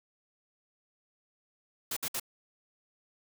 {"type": "noise bursts", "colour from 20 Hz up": "white", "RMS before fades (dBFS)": -34, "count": 3, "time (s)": [1.91, 2.198], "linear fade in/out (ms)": 5, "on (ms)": 56, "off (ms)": 60, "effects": []}